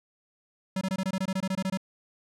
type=tone bursts; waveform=square; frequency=189.8 Hz; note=F#3; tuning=44 cents sharp; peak=-27 dBFS; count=14; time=0.76-1.774 s; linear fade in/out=5 ms; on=52 ms; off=22 ms; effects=low-pass 10000 Hz 12 dB/octave